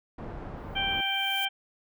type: low-pass noise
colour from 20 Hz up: pink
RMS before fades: -39 dBFS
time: 0.18-1.01 s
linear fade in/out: 5 ms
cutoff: 980 Hz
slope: 12 dB/octave
type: noise with exponential growth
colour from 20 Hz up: violet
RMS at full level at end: -38 dBFS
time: 0.57-1.45 s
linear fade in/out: 0 ms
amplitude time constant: 190 ms
type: harmonic tone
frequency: 784 Hz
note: G5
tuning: in tune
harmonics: 1 / 2 / 3 / 4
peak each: -33 / -34 / -32 / -29 dBFS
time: 0.75-1.49 s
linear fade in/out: 20 ms
effects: none